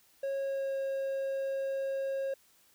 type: tone with pitch glide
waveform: triangle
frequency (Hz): 547 to 541.7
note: C#5 to C#5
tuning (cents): -23 to -40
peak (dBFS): -29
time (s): 0.23-2.34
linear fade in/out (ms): 5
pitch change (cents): -17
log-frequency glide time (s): 0.38-0.77
effects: white hiss -65 dBFS RMS until 2.74 s